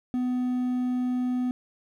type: tone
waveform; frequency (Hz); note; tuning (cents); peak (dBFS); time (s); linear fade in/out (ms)
triangle; 250; B3; +21; -22; 0.14-1.51; 0
effects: 10-bit